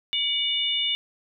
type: tone cluster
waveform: sine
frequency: 2273 / 2911 / 3567 Hz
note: C#7 / F#7 / A7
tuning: +43 / -29 / +23 cents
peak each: -32 / -25 / -26 dBFS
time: 0.13-0.95 s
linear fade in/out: 0 ms
effects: none